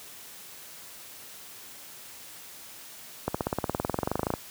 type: accelerating click train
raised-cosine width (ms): 1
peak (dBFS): -12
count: 23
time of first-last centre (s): 3.28-4.338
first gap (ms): 65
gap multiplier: 0.97
effects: white hiss -46 dBFS RMS until 4.5 s + high-pass 60 Hz 12 dB/octave